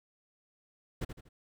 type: noise with echo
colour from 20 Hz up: brown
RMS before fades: -34 dBFS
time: 1.01-1.05 s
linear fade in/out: 10 ms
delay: 80 ms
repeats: 3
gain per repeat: -8 dB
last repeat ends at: 1.29 s
effects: none